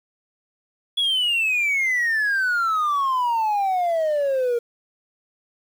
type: exponential sweep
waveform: triangle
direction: down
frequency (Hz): 3399 to 466.2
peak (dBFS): -16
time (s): 0.97-4.59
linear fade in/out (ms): 10
effects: tanh soft clip ceiling -13 dBFS + 8-bit